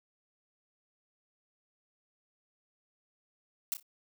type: noise with echo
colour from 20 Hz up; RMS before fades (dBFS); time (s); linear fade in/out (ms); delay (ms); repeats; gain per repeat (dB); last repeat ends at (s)
blue; -32; 3.72-3.74; 0; 29; 3; -11; 3.827
effects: none